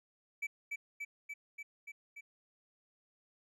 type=tone with echo; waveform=triangle; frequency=2303 Hz; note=D7; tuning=34 cents flat; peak=-33 dBFS; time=0.42-0.47 s; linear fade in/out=10 ms; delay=290 ms; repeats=6; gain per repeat=-2 dB; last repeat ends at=2.21 s; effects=none